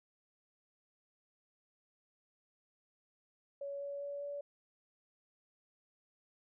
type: tone with pitch steps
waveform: sine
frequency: 562 / 565.6 / 569.2 / 572.8 Hz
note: C#5 / C#5 / C#5 / D5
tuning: +24 / +35 / +46 / -43 cents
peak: -39 dBFS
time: 3.61-4.41 s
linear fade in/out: 5 ms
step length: 200 ms
effects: none